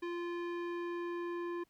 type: tone with low-pass filter sweep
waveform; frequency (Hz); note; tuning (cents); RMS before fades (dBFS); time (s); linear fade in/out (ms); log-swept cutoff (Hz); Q
square; 346.4; F4; -14; -39; 0.02-1.64; 10; 2600 to 1600; 1
effects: pink hiss -75 dBFS RMS until 1.69 s